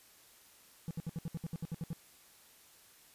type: tone bursts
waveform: triangle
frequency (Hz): 164.81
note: E3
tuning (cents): 0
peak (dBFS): -33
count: 12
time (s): 0.88-1.931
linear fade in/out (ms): 0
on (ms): 28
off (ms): 65
effects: white hiss -61 dBFS RMS until 3.14 s + resampled to 32000 Hz